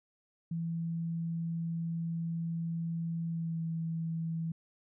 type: tone with pitch glide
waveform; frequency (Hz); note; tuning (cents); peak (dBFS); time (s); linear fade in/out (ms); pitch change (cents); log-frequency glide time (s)
sine; 166.3 to 163.82; E3 to E3; +16 to -10; -32; 0.51-4.52; 5; -26; 3.27-3.61
effects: none